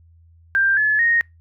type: tone with pitch steps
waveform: sine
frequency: 1584 / 1717.4 / 1862.1 Hz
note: G6 / A6 / A#6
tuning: +18 / -42 / -2 cents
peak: -14 dBFS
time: 0.55-1.21 s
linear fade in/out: 0 ms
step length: 220 ms
effects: noise-tail reverb RT60 0.2 s tail -26 dB re dry + added 83 Hz sine -48 dBFS peak until 1.4 s